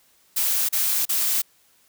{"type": "noise bursts", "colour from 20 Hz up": "blue", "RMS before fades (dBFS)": -22, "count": 3, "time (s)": [0.36, 1.42], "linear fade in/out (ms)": 10, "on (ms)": 330, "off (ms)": 35, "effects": ["white hiss -60 dBFS RMS until 1.88 s"]}